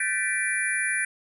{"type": "tone cluster", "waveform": "sine", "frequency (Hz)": [1534, 1755, 1967, 2349, 9850], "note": ["G6", "A6", "B6", "D7", "D#9"], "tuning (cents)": [-38, -5, -7, 0, -19], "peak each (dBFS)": -30, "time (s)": [0, 1.05], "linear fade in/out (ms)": 5, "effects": []}